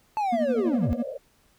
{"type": "linear sweep", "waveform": "triangle", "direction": "down", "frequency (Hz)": [880, 61.74], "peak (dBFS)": -21, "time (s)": [0.17, 0.93], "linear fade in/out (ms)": 0}
{"type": "tone with tremolo", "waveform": "triangle", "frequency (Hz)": 237.5, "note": "A#3", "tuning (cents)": 33, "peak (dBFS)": -19, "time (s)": [0.32, 1.03], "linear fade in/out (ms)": 10, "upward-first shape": "triangle", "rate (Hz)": 12, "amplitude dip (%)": 100}
{"type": "band-pass noise", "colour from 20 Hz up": "white", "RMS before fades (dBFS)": -36, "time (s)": [0.54, 1.18], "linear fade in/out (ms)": 5, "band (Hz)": [490, 610], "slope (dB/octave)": 96}
{"effects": ["pink hiss -63 dBFS RMS until 1.58 s"]}